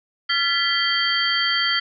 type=tone cluster; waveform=sine; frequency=1373 / 1728 / 1984 / 3178 / 4553 Hz; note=F6 / A6 / B6 / G7 / C#8; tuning=-30 / -32 / +7 / +23 / +45 cents; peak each=-25 / -29 / -24 / -23 / -24 dBFS; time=0.29-1.8 s; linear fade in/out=10 ms; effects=none